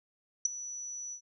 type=tone with ADSR envelope; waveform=sine; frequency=5920 Hz; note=F#8; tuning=in tune; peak=-20 dBFS; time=0.45-1.21 s; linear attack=5 ms; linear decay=11 ms; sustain=-18 dB; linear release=85 ms; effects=none